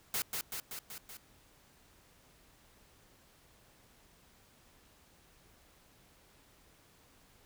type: noise with echo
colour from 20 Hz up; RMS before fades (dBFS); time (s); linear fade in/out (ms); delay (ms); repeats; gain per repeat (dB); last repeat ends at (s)
white; -34; 0.14-0.22; 2; 190; 5; -3; 1.17
effects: pink hiss -64 dBFS RMS until 7.45 s